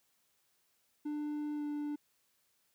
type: tone with pitch glide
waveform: triangle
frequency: 297.3 to 294.4 Hz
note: D4 to D4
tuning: +21 to +4 cents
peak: -33 dBFS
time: 1.05-1.96 s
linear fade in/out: 10 ms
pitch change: -17 cents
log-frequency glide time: 1.55-1.63 s
effects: white hiss -75 dBFS RMS until 2.74 s + high-pass 60 Hz 12 dB/octave